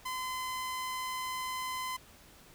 sawtooth tone, 1024 Hz, C6, 38 cents flat, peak -31 dBFS, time 0.05-1.97 s, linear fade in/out 10 ms, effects pink hiss -57 dBFS RMS until 2.54 s

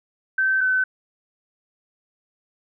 sine tone pair in turn, 1545 / 1518.5 Hz, G6 / F#6, -26 / +44 cents, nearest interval unison, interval 30 cents, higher first, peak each -17 / -17 dBFS, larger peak neither, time 0.38-0.61 / 0.61-0.84 s, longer neither, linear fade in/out 5 ms, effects none

